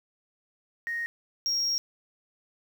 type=tone pair in turn; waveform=sine; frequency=1864.7 / 5588 Hz; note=A#6 / F8; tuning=0 / 0 cents; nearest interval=octave + perfect fifth; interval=1900 cents; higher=second; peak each=-28 / -22 dBFS; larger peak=second; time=0.87-1.06 / 1.46-1.78 s; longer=second; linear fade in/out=0 ms; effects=tanh soft clip ceiling -24 dBFS + 9-bit